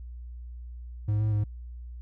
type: tone with pitch steps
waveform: triangle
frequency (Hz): 105.2 / 107.7 / 104.5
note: G#2 / A2 / G#2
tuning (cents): +23 / -37 / +11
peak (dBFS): -21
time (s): 1.08-1.44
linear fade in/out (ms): 5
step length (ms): 120
effects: added 60 Hz sine -38 dBFS peak until 2.01 s